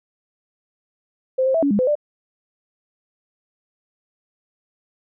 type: tone with pitch steps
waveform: sine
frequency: 520 / 528 / 655 / 282.3 / 204.5 / 509 / 592 Hz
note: C5 / C5 / E5 / C#4 / G#3 / C5 / D5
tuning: -11 / +16 / -11 / +32 / -26 / -48 / +14 cents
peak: -15 dBFS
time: 1.38-1.954 s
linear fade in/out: 10 ms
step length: 82 ms
effects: none